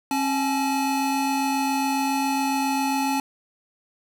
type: tone pair together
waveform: square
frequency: 269.9 / 857 Hz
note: C#4 / A5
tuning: -46 / -46 cents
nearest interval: octave + minor sixth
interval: 2000 cents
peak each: -25 / -25 dBFS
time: 0.11-3.2 s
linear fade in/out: 2 ms
effects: none